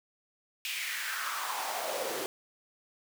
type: noise with high-pass filter sweep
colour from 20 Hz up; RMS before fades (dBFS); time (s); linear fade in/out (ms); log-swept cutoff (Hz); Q
pink; -35; 0.65-2.26; 0; 2700 to 390; 3.4
effects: none